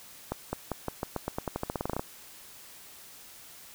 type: accelerating click train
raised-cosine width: 1 ms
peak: -16 dBFS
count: 19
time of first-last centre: 0.32-1.995 s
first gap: 210 ms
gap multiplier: 0.89
effects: white hiss -50 dBFS RMS until 3.74 s